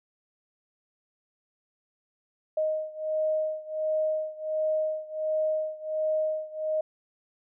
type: beating tone pair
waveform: sine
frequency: 622.3 / 623.7 Hz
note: D#5 / D#5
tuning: 0 / +4 cents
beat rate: 1.4 Hz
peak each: -28 / -30 dBFS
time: 2.57-6.81 s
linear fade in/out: 5 ms
effects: none